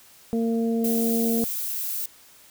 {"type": "harmonic tone", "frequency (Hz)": 228.8, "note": "A#3", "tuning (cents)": -32, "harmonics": [1, 2, 3], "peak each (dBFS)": [-22, -27, -37], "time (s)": [0.33, 1.44], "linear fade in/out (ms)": 0}
{"type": "noise", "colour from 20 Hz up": "violet", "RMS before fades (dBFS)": -29, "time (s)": [0.84, 2.06], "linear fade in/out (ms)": 5}
{"effects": ["white hiss -52 dBFS RMS until 2.5 s"]}